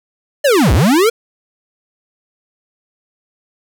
square linear two-way sweep, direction down then up, 608 to 50.8 to 480.8 Hz, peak -9 dBFS, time 0.44-1.1 s, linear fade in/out 10 ms, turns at 0.73 s, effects 7-bit

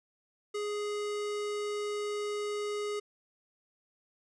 square tone, 415.3 Hz, G#4, in tune, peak -33 dBFS, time 0.54-3 s, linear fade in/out 10 ms, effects resampled to 22050 Hz

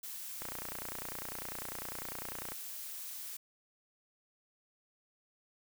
blue noise, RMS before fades -44 dBFS, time 0.03-3.37 s, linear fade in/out 5 ms
click train, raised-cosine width 0.5 ms, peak -26 dBFS, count 64, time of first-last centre 0.42-2.52 s, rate 30 Hz
effects none

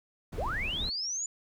brown noise, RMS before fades -37 dBFS, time 0.32-0.9 s, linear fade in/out 10 ms
sine linear sweep, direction up, 378.6 to 7020 Hz, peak -31 dBFS, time 0.38-1.26 s, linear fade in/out 2 ms
effects none

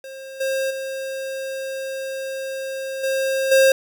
square tone with level steps, 534 Hz, C5, 35 cents sharp, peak -34 / -21 / -27 / -20 / -12 dBFS, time 0.04-3.72 s, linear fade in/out 2 ms, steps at 0.4 / 0.7 / 3.03 / 3.51 s, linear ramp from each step 10 ms, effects 9-bit

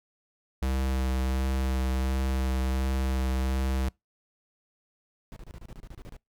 square tone with vibrato, 65.4 Hz, C2, in tune, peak -26 dBFS, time 0.62-3.89 s, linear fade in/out 5 ms, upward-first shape sine, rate 1.4 Hz, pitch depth 14 cents each way
brown noise bursts, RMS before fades -42 dBFS, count 12, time 5.32-6.166 s, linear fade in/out 0 ms, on 43 ms, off 30 ms
effects noise-tail reverb RT60 0.2 s tail -25 dB re dry

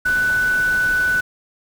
sine tone in noise, 1492 Hz, F#6, 14 cents sharp, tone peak -15 dBFS, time 0.05-1.21 s, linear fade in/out 10 ms, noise pink, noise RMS -32 dBFS, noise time 0.05-1.21 s, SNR +14 dB, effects none

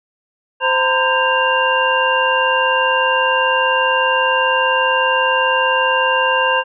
sine tone cluster, 520 / 917 / 1017 / 1592 / 2785 Hz, C5 / A#5 / C6 / G6 / F7, -11 / -29 / -50 / +26 / -5 cents, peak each -19 dBFS, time 0.6-6.64 s, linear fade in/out 50 ms, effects none

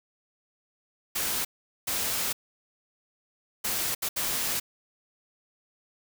white noise bursts at uneven times, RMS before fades -29 dBFS, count 5, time 1.15-1.45 / 1.87-2.33 / 3.64-3.95 / 4.02-4.09 / 4.16-4.6 s, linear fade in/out 10 ms, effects none

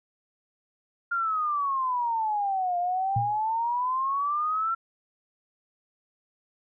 sine exponential two-way sweep, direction down then up, 1409 to 698.5 to 1360 Hz, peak -24 dBFS, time 1.11-4.75 s, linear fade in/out 10 ms, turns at 2.78 s
sine tone with exponential decay, 116.54 Hz, A#2, in tune, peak -21 dBFS, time 3.16-3.4 s, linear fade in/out 5 ms, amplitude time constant 51 ms
effects none

